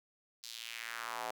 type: tone with high-pass filter sweep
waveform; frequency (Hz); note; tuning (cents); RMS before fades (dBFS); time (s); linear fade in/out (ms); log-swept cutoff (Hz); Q
square; 57.8; A#1; -14; -43; 0.43-1.31; 5; 4700 to 690; 2.2
effects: none